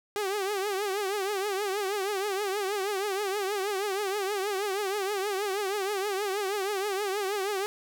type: tone with vibrato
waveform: sawtooth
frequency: 398.7 Hz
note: G4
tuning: 29 cents sharp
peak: -24 dBFS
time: 0.16-7.66 s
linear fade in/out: 0 ms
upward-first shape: triangle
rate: 6.3 Hz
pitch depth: 130 cents each way
effects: none